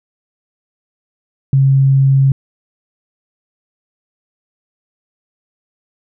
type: tone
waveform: sine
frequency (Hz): 135.7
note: C#3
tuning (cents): -36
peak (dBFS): -7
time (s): 1.53-2.32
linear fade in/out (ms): 2
effects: none